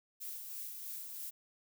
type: noise with tremolo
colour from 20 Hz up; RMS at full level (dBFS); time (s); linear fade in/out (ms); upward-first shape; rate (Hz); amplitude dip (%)
violet; -43; 0.2-1.31; 20; sine; 3.1; 35
effects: none